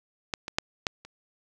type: clicks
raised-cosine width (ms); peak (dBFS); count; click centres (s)
0.2; -11 / -17 / -6 / -8 / -28; 5; 0.338 / 0.481 / 0.585 / 0.868 / 1.05
effects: none